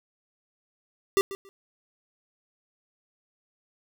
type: tone with echo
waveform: square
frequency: 392 Hz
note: G4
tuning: in tune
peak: -19 dBFS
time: 1.17-1.21 s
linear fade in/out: 0 ms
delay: 140 ms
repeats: 2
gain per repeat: -15 dB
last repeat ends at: 1.49 s
effects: none